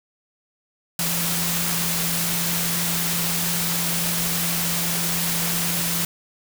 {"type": "tone in noise", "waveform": "sine", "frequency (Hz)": 170, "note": "F3", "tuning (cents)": -46, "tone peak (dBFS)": -28, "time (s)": [0.99, 6.05], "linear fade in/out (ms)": 2, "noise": "white", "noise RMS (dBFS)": -24, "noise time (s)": [0.99, 6.05], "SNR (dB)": -7, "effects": []}